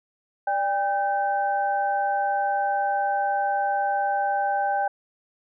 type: tone cluster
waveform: sine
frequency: 588 / 800 / 1537 Hz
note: D5 / G5 / G6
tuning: +2 / +35 / -35 cents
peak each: -30 / -22 / -31 dBFS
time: 0.47-4.88 s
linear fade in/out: 5 ms
effects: none